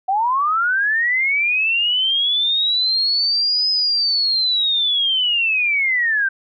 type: linear two-way sweep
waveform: sine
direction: up then down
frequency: 740 to 5080 to 1541 Hz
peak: -15 dBFS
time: 0.08-6.29 s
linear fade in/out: 10 ms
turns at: 3.7 s
effects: none